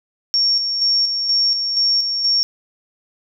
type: tone with tremolo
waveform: sine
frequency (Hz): 5510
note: F8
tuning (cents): -24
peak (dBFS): -13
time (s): 0.34-2.43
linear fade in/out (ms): 0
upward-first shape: square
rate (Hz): 2.1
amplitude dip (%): 45
effects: none